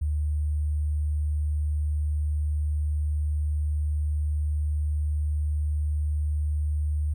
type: tone with sample-and-hold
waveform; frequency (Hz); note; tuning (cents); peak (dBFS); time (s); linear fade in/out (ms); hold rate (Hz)
sine; 75; D2; +37; -23; 0.01-7.14; 10; 8820
effects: none